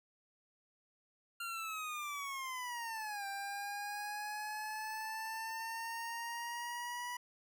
25% pulse linear two-way sweep, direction down then up, 1395 to 790 to 978 Hz, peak -36 dBFS, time 1.4-7.17 s, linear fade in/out 5 ms, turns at 3.26 s, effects none

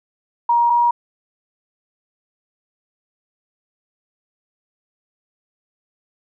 sine tone pair in turn, 946 / 952.6 Hz, A#5 / A#5, +25 / +37 cents, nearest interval unison, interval 12 cents, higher second, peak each -12 dBFS, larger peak neither, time 0.49-0.7 / 0.7-0.91 s, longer neither, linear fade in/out 5 ms, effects none

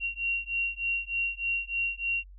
sine beating tone pair, 2750 / 2753.3 Hz, F7 / F7, -27 / -25 cents, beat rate 3.3 Hz, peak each -31 dBFS, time 0-2.24 s, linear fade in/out 50 ms, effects added 47 Hz sine -46 dBFS peak until 2.38 s

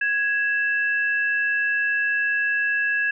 sine tone pair together, 1661.2 / 2655 Hz, G#6 / E7, 0 / +12 cents, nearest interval minor sixth, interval 812 cents, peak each -20 / -28 dBFS, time 0.01-3.11 s, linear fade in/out 5 ms, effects none

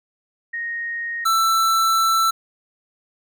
sine / square tone pair in turn, 1864.7 / 1331.6 Hz, A#6 / E6, 0 / +17 cents, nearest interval tritone, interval 583 cents, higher first, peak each -24 / -16 dBFS, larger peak second, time 0.53-1.25 / 1.25-2.31 s, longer second, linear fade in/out 10 ms, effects none

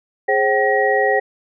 sine tone cluster, 416.7 / 534 / 767 / 1898 Hz, G#4 / C5 / G5 / A#6, +6 / +35 / -38 / +31 cents, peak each -19 dBFS, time 0.28-1.2 s, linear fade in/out 10 ms, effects none

